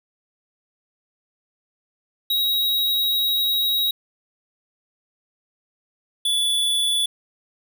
square tone pair in turn, 3822 / 3446 Hz, A#7 / A7, +43 / -37 cents, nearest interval major second, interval 180 cents, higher first, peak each -19 dBFS, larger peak neither, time 2.3-3.91 / 6.25-7.06 s, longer first, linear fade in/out 5 ms, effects none

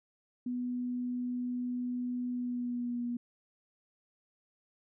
sine tone with pitch glide, 246.9 to 240.6 Hz, B3 to B3, 0 to -45 cents, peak -32 dBFS, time 0.46-3.17 s, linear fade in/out 5 ms, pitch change -45 cents, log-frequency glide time 2.31-3.04 s, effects none

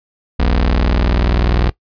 sawtooth tone pair together, 40.25 / 60.3 Hz, E1 / B1, -41 / -41 cents, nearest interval perfect fifth, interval 700 cents, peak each -10 dBFS, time 0.39-1.7 s, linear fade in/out 10 ms, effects noise-tail reverb RT60 0.1 s tail -19 dB re dry + resampled to 11025 Hz

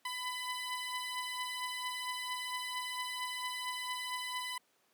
15% pulse beating tone pair, 1000 / 1004.4 Hz, B5 / B5, +21 / +29 cents, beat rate 4.4 Hz, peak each -32 / -36 dBFS, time 0.05-4.58 s, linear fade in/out 5 ms, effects pink hiss -72 dBFS RMS until 4.93 s + high-pass 300 Hz 12 dB/octave

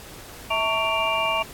sine tone cluster, 651 / 900 / 1121 / 2357 / 2797 Hz, E5 / A5 / C#6 / D7 / F7, -22 / +39 / +19 / +6 / +2 cents, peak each -27 dBFS, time 0.5-1.43 s, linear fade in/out 10 ms, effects pink hiss -42 dBFS RMS until 1.53 s + AAC 64 kbps

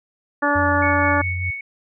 harmonic tone, 289 Hz, D4, 28 cents flat, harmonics 1 / 2 / 3 / 4 / 5 / 6, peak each -23 / -23 / -23 / -23 / -23 / -23 dBFS, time 0.42-1.22 s, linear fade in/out 10 ms
sine tone with vibrato, 88.9 Hz, F2, 31 cents sharp, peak -23 dBFS, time 0.55-1.51 s, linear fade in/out 10 ms, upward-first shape triangle, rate 4.8 Hz, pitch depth 11 cents each way
sine tone with tremolo, 2219 Hz, C#7, 1 cent sharp, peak -22 dBFS, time 0.82-1.61 s, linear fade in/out 5 ms, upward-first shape sine, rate 4.9 Hz, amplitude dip 55%
effects none

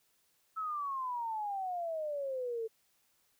sine exponential sweep, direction down, 1317 to 440 Hz, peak -34 dBFS, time 0.56-2.68 s, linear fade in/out 20 ms, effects white hiss -73 dBFS RMS until 3.39 s

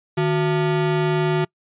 square ring-modulated tone, 260.8 Hz, C4, 5 cents flat, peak -15 dBFS, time 0.17-1.45 s, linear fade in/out 10 ms, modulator 107 Hz, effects noise-tail reverb RT60 0.1 s tail -26 dB re dry + resampled to 8000 Hz

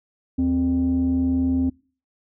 sine tone pair together, 77.77 / 261.6 Hz, D#2 / C4, 0 / 0 cents, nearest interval octave + major sixth, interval 2100 cents, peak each -24 / -17 dBFS, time 0.38-1.7 s, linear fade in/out 10 ms, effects noise-tail reverb RT60 0.4 s tail -25 dB re dry + tanh soft clip ceiling -14 dBFS

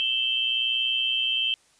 sine tone cluster, 2654 / 3025 / 3146 Hz, E7 / F#7 / G7, +11 / +38 / +6 cents, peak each -29 / -30 / -24 dBFS, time 0-1.54 s, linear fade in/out 0 ms, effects white hiss -61 dBFS RMS until 1.79 s + resampled to 22050 Hz

